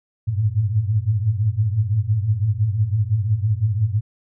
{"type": "tone cluster", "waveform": "sine", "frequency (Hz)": [96.1, 105.9, 111.8], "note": ["G2", "G#2", "A2"], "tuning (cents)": [-34, 34, 28], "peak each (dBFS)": [-24, -21, -20], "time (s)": [0.27, 4.01], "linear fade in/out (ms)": 20, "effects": []}